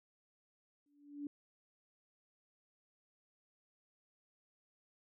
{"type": "tone with exponential growth", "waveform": "sine", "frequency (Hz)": 289, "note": "D4", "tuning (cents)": -28, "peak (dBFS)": -37, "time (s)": [0.86, 1.27], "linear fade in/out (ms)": 2, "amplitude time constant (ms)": 89, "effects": []}